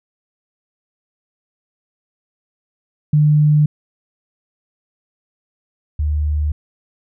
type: tone pair in turn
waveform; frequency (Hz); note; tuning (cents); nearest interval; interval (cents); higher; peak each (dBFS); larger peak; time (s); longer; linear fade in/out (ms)
sine; 150 / 75; D3 / D2; +37 / +37; octave; 1200; first; -9 / -15; first; 3.13-3.66 / 5.99-6.52; neither; 5
effects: none